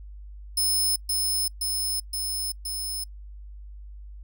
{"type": "tone with echo", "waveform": "15% pulse", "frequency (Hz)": 5210, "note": "E8", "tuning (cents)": -21, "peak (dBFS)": -16, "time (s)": [0.57, 0.96], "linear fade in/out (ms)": 5, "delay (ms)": 520, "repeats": 4, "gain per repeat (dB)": -2, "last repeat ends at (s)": 3.04, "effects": ["noise-tail reverb RT60 0.1 s tail -25 dB re dry", "added 50 Hz sine -39 dBFS peak until 4.23 s"]}